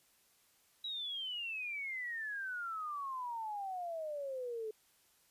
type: exponential sweep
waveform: sine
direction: down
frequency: 3900 to 426.3 Hz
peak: -38 dBFS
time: 0.84-4.71 s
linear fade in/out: 5 ms
effects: white hiss -70 dBFS RMS until 5.3 s + resampled to 32000 Hz